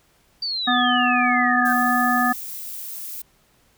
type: exponential sweep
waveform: sine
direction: down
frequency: 4686 to 1531 Hz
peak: -23 dBFS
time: 0.42-1.73 s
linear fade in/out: 5 ms
type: harmonic tone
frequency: 246.9 Hz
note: B3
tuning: in tune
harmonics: 1 / 3 / 5 / 7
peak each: -22 / -22 / -22 / -22 dBFS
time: 0.67-2.33 s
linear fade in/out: 10 ms
type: noise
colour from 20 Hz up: violet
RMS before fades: -33 dBFS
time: 1.65-3.22 s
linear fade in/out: 5 ms
effects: pink hiss -60 dBFS RMS until 3.77 s